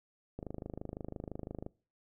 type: click train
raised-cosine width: 2 ms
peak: -27 dBFS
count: 34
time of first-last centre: 0.39-1.664 s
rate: 25.9 Hz
effects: noise-tail reverb RT60 0.4 s tail -24 dB re dry